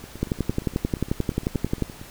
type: two click trains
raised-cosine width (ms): 3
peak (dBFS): -9 / -24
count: 19 / 18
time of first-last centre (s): 0.23-1.823 / 0.04-2.014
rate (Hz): 11.3 / 8.61
effects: pink hiss -44 dBFS RMS until 2.1 s